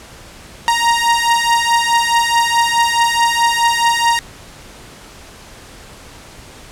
sawtooth beating tone pair, 932.3 / 937 Hz, A#5 / A#5, 0 / +9 cents, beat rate 4.7 Hz, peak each -11 dBFS, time 0.68-4.19 s, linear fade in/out 0 ms, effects pink hiss -38 dBFS RMS until 6.71 s + low-pass 10000 Hz 12 dB/octave

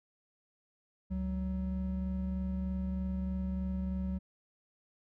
triangle tone pair together, 70.27 / 187.6 Hz, C#2 / F#3, +24 / +24 cents, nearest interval octave + perfect fourth, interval 1700 cents, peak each -34 / -32 dBFS, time 1.1-4.19 s, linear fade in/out 20 ms, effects none

